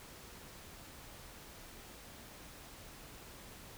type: silence
effects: pink hiss -53 dBFS RMS until 3.77 s